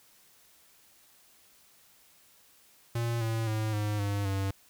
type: tone with pitch steps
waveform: square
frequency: 117.2 / 112.95 / 108.85 / 104.9 / 101.09 / 97.42 Hz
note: A#2 / A2 / A2 / G#2 / G#2 / G2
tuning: +10 / +46 / -18 / +18 / -46 / -10 cents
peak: -29 dBFS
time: 2.95-4.51 s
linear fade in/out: 5 ms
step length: 260 ms
effects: white hiss -61 dBFS RMS until 4.69 s